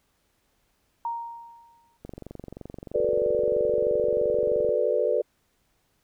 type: tone with exponential decay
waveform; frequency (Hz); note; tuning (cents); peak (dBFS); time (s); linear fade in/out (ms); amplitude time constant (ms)
sine; 932.3; A#5; 0; -25; 1.05-1.97; 2; 200
type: click train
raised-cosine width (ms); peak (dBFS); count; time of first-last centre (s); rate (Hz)
2; -25; 62; 2.05-4.691; 23.1
type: chord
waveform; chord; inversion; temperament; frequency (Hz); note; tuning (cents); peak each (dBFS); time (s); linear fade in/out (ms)
sine; B minor seventh; second; equal; 370 / 440 / 493.9 / 587.3; F#4 / A4 / B4 / D5; 0 / 0 / 0 / 0; -31 / -26 / -25 / -26; 2.94-5.22; 10
effects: pink hiss -70 dBFS RMS until 6.03 s